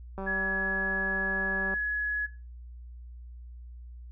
click train, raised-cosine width 1 ms, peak -24 dBFS, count 302, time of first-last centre 0.18-1.74 s, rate 193 Hz
sine tone, 1688 Hz, G#6, 28 cents sharp, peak -27 dBFS, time 0.26-2.27 s, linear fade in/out 20 ms
effects noise-tail reverb RT60 0.3 s tail -18 dB re dry + added 60 Hz sine -42 dBFS peak until 4.11 s

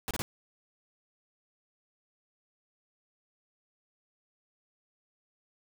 pink noise bursts, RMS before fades -34 dBFS, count 3, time 0.08-0.22 s, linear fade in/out 0 ms, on 28 ms, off 28 ms, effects none

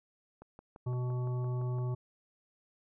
click train, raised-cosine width 1 ms, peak -36 dBFS, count 9, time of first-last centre 0.42-1.785 s, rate 5.86 Hz
harmonic tone, 124.5 Hz, B2, 14 cents sharp, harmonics 1 / 3 / 5 / 7 / 9, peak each -31 / -43 / -50 / -51 / -52 dBFS, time 0.86-1.95 s, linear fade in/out 10 ms
effects none

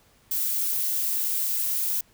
violet noise, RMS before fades -26 dBFS, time 0.31-2.01 s, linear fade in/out 5 ms, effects pink hiss -60 dBFS RMS until 2.13 s

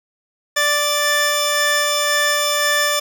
15% pulse tone pair together, 587.3 / 1760 Hz, D5 / A6, 0 / 0 cents, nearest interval octave + perfect fifth, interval 1900 cents, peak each -12 dBFS, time 0.56-3 s, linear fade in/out 10 ms, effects none

